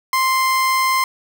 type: tone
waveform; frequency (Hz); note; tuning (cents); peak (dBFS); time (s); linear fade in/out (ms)
30% pulse; 1046.5; C6; 0; -12; 0.13-1.04; 2
effects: none